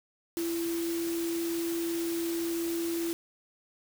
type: tone in noise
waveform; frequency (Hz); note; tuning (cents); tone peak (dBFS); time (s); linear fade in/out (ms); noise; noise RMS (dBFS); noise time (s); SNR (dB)
sine; 336.2; E4; +34; -29; 0.37-3.13; 0; white; -40; 0.37-3.13; +8
effects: none